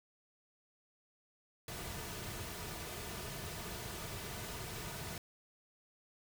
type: noise with comb filter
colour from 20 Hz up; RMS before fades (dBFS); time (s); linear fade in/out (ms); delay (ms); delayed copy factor
pink; -44; 1.68-5.18; 2; 3.7; -0.5
effects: none